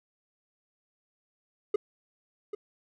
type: tone with echo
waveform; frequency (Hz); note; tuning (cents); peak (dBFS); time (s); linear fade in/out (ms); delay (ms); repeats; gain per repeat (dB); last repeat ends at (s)
triangle; 415.3; G#4; 0; -19; 1.74-1.76; 5; 790; 1; -11; 2.55
effects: none